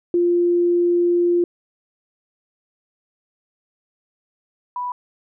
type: tone pair in turn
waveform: sine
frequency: 348.6 / 986 Hz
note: F4 / B5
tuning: -3 / -3 cents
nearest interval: octave + tritone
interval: 1800 cents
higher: second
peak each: -14 / -23 dBFS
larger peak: first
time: 0.14-1.44 / 4.76-4.92 s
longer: first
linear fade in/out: 2 ms
effects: none